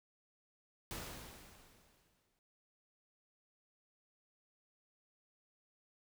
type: noise with exponential decay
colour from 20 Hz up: pink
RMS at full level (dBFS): -43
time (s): 0.91-2.39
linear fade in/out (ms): 0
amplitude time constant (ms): 320
effects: none